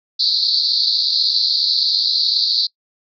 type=band-pass noise; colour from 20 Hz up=white; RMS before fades=-17 dBFS; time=0.19-2.67 s; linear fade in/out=10 ms; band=4000 to 4700 Hz; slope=96 dB/octave; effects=noise-tail reverb RT60 0.1 s tail -25 dB re dry